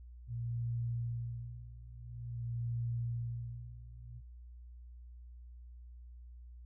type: tone with tremolo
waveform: sine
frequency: 118.1 Hz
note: A#2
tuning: 23 cents sharp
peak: -33 dBFS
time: 0.27-4.22 s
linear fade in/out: 50 ms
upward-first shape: sine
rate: 0.48 Hz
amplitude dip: 90%
effects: added 60 Hz sine -49 dBFS peak until 6.65 s